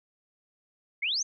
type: exponential sweep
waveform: sine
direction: up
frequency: 2071 to 6680 Hz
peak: -26 dBFS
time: 1.02-1.23 s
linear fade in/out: 10 ms
effects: none